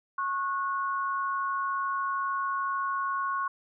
sine tone pair together, 1094.5 / 1461 Hz, C#6 / F#6, -22 / -22 cents, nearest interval perfect fourth, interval 500 cents, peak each -28 / -34 dBFS, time 0.18-3.48 s, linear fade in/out 5 ms, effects none

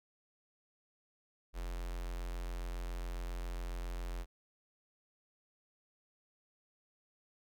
square tone with notch filter, 43.65 Hz, F1, in tune, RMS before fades -40 dBFS, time 1.53-4.26 s, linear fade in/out 50 ms, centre 160 Hz, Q 0.71, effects none

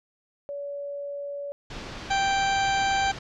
sine tone, 569 Hz, C#5, 45 cents sharp, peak -31 dBFS, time 0.49-1.52 s, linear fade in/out 0 ms
pink low-pass noise, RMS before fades -38 dBFS, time 1.7-3.19 s, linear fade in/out 5 ms, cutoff 5400 Hz, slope 24 dB/octave
harmonic tone, 784 Hz, G5, in tune, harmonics 1 / 2 / 3 / 4 / 5 / 6 / 8 / 9, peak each -23 / -29 / -33 / -35 / -37 / -39 / -41 / -42 dBFS, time 2.1-3.12 s, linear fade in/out 10 ms
effects none

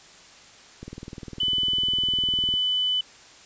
click train, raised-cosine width 3 ms, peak -24 dBFS, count 35, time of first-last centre 0.83-2.539 s, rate 19.9 Hz
sine tone, 3000 Hz, F#7, 23 cents sharp, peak -21 dBFS, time 1.4-3.01 s, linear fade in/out 5 ms
effects white hiss -49 dBFS RMS until 3.45 s + resampled to 16000 Hz

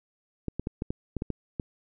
clicks, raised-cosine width 3 ms, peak -17 dBFS, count 9, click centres 0.483 / 0.596 / 0.671 / 0.821 / 0.905 / 1.167 / 1.221 / 1.303 / 1.598 s, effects none

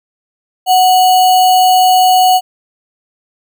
sine tone with sample-and-hold, 740 Hz, F#5, in tune, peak -5 dBFS, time 0.66-2.41 s, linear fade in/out 50 ms, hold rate 3675 Hz, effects none

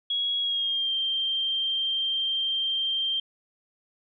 sine tone with pitch glide, 3322 to 3163 Hz, G#7 to G7, 0 to +15 cents, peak -24 dBFS, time 0.1-3.2 s, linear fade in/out 5 ms, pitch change -85 cents, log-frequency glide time 0.4-0.93 s, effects none

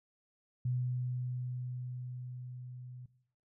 sine tone with level ramp, 125 Hz, B2, 21 cents sharp, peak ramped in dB -30 to -45 dBFS, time 0.65-3.06 s, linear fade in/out 5 ms, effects noise-tail reverb RT60 0.6 s tail -17 dB re dry

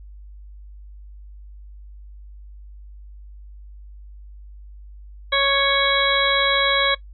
harmonic tone, 554.4 Hz, C#5, in tune, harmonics 1 / 2 / 3 / 4 / 6 / 7, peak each -23 / -23 / -23 / -23 / -23 / -23 dBFS, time 5.32-6.95 s, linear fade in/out 10 ms, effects noise-tail reverb RT60 0.1 s tail -20 dB re dry + added 50 Hz sine -38 dBFS peak until 7.13 s

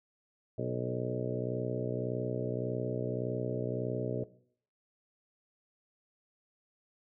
harmonic tone with a mistuned harmonic, 61.74 Hz, B1, in tune, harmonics 2 / 3 / 4 / 5 / 6 / 7 / 8 / 9 / 10, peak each -37 / -42 / -41 / -44 / -40 / -39 / -45 / -42 / -41 dBFS, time 0.58-4.24 s, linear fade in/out 5 ms, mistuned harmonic 8, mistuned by -16 cents, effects noise-tail reverb RT60 0.6 s tail -18 dB re dry

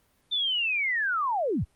sine linear sweep, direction down, 3595 to 42.74 Hz, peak -24 dBFS, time 0.31-1.65 s, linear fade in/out 20 ms, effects pink hiss -67 dBFS RMS until 1.75 s + Opus 32 kbps

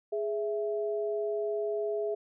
sine tone pair together, 417 / 660 Hz, G#4 / E5, +7 / +2 cents, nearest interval minor sixth, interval 795 cents, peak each -30 / -34 dBFS, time 0.12-2.15 s, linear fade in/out 10 ms, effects none

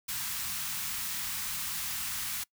white band-stop noise, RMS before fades -35 dBFS, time 0.08-2.44 s, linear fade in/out 10 ms, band 220 to 940 Hz, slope 24 dB/octave, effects noise-tail reverb RT60 0.1 s tail -23 dB re dry

